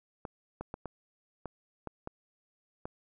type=clicks; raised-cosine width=1 ms; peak=-24 dBFS; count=8; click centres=0.252 / 0.61 / 0.741 / 0.857 / 1.457 / 1.873 / 2.074 / 2.855 s; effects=none